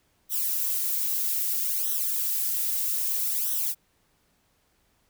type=noise with flanger; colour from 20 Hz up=violet; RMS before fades=-27 dBFS; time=0.29-3.75 s; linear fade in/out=50 ms; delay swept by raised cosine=0.42 to 4.12 ms; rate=0.62 Hz; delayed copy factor=-0.9; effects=pink hiss -68 dBFS RMS until 5.09 s